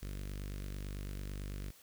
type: tone with notch filter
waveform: sawtooth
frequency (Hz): 49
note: G1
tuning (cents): 0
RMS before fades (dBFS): -42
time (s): 0.02-1.71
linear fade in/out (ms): 10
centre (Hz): 840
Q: 0.74
effects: white hiss -61 dBFS RMS until 1.82 s